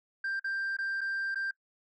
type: tone with dropouts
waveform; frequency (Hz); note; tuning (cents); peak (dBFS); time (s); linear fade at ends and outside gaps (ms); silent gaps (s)
sine; 1580; G6; +13; -28; 0.24-1.51; 5; 0.396-0.443 / 0.768-0.786 / 1.009-1.013 / 1.346-1.356
effects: noise-tail reverb RT60 0.1 s tail -21 dB re dry + tanh soft clip ceiling -29 dBFS